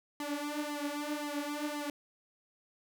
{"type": "tone with flanger", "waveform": "sawtooth", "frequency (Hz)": 293.7, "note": "D4", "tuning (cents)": 0, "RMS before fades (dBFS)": -37, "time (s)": [0.2, 1.9], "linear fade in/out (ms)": 2, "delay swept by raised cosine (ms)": [0.97, 5.97], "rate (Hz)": 1.9, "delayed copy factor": 0.8, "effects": []}